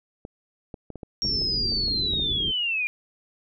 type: clicks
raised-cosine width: 2 ms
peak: -23 dBFS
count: 11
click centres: 0.251 / 0.742 / 0.903 / 0.957 / 1.032 / 1.25 / 1.417 / 1.721 / 1.882 / 2.136 / 2.197 s
type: low-pass noise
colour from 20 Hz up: pink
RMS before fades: -33 dBFS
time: 1.22-2.52 s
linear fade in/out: 20 ms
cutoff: 440 Hz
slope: 96 dB/octave
type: linear sweep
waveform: sine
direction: down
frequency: 5588 to 2382 Hz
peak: -23 dBFS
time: 1.22-2.87 s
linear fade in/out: 0 ms
effects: none